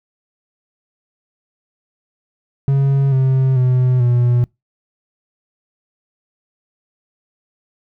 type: tone with pitch steps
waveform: triangle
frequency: 137.6 / 132.07 / 126.76 / 121.67 Hz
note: C#3 / C3 / B2 / B2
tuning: -12 / +17 / +46 / -25 cents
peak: -9 dBFS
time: 2.68-4.44 s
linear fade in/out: 0 ms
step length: 440 ms
effects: noise-tail reverb RT60 0.2 s tail -26 dB re dry